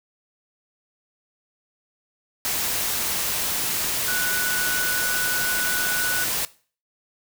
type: tone in noise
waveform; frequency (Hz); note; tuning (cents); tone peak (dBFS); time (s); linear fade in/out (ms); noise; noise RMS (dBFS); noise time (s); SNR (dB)
sine; 1480; F#6; 0; -25; 4.08-6.24; 0; white; -25; 2.45-6.45; -3
effects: noise-tail reverb RT60 0.4 s tail -19 dB re dry